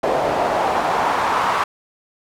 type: noise with band-pass filter sweep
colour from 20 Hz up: pink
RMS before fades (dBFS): -19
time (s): 0.03-1.64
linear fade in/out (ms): 5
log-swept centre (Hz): 620 to 1100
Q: 2.4
effects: none